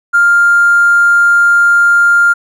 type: tone with hard clipping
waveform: triangle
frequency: 1400 Hz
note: F6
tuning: 4 cents sharp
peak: -5 dBFS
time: 0.13-2.34 s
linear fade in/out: 20 ms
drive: 3 dB
effects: none